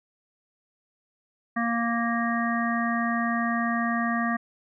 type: harmonic tone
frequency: 233.1 Hz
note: A#3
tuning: in tune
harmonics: 1 / 3 / 5 / 7 / 8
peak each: -26 / -31 / -30 / -35 / -31 dBFS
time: 1.56-4.37 s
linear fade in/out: 10 ms
effects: none